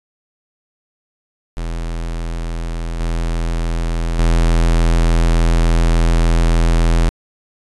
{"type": "tone with level steps", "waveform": "square", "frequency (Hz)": 41.73, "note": "E1", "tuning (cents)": 22, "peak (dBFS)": [-21, -17, -11], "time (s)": [1.57, 7.09], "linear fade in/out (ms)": 0, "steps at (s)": [3, 4.19], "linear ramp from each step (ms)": 2, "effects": ["resampled to 24000 Hz"]}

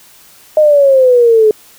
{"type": "exponential sweep", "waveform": "sine", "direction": "down", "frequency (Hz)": [622.3, 423.8], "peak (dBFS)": -4, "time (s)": [0.57, 1.51], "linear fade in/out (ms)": 2, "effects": ["white hiss -42 dBFS RMS until 1.78 s"]}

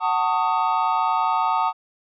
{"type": "chord", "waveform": "triangle", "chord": "D# half-diminished seventh", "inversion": "first", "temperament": "just", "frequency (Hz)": [746.7, 896, 1120.1, 1244.5], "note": ["F#5", "A5", "C#6", "D#6"], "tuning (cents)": [16, 31, 18, 0], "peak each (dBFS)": [-23, -20, -26, -22], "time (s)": [0, 1.73], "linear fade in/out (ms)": 50, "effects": ["resampled to 11025 Hz"]}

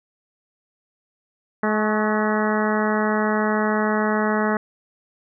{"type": "harmonic tone with a mistuned harmonic", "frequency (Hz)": 213.4, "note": "G#3", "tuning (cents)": 47, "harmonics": [1, 2, 3, 4, 5, 6, 7, 8, 9], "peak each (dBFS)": [-22, -25, -27, -28, -29, -30, -30, -31, -32], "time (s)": [1.63, 4.57], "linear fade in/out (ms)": 2, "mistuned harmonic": 5, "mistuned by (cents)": 44, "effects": []}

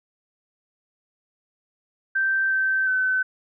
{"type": "tone with pitch steps", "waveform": "sine", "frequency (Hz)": [1562, 1550, 1520], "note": ["G6", "G6", "F#6"], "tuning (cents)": [-7, -20, 46], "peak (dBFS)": -19, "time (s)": [2.15, 3.23], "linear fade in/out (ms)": 10, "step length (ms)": 360, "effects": []}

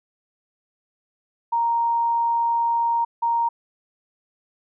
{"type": "tone bursts at uneven times", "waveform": "sine", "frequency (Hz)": 932.3, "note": "A#5", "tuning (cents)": 0, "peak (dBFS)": -18, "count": 2, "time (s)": [[1.52, 3.05], [3.22, 3.49]], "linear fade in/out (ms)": 10, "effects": []}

